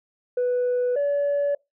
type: tone pair in turn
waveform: sine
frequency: 493.9 / 571.9 Hz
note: B4 / D5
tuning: 0 / -46 cents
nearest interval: minor third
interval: 254 cents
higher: second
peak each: -18 dBFS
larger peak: neither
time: 0.37-0.96 / 0.96-1.55 s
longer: neither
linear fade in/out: 5 ms
effects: noise-tail reverb RT60 0.2 s tail -25 dB re dry + tanh soft clip ceiling -18 dBFS